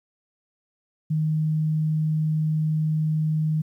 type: tone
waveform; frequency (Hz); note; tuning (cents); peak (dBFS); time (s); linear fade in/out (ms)
sine; 155.6; D#3; 0; -20; 1.1-3.62; 10
effects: 10-bit